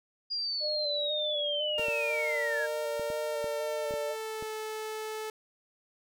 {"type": "linear sweep", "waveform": "sine", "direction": "down", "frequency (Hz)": [4847, 1605], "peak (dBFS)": -30, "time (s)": [0.3, 2.67], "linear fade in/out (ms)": 20}
{"type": "tone with vibrato", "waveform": "sine", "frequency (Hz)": 595, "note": "D5", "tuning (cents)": 22, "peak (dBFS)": -32, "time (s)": [0.6, 4.16], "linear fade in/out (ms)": 50, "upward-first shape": "square", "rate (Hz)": 2, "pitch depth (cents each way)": 27}
{"type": "tone with pitch glide", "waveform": "sawtooth", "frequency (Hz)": [460.4, 434.6], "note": ["A#4", "A4"], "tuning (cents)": [-22, -21], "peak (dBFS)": -31, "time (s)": [1.78, 5.3], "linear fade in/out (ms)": 2, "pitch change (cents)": -99, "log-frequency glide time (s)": [3.18, 4.53]}
{"type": "clicks", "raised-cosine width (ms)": 2, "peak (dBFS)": -29, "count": 8, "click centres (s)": [1.795, 1.884, 2.996, 3.102, 3.443, 3.909, 3.939, 4.425]}
{"effects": []}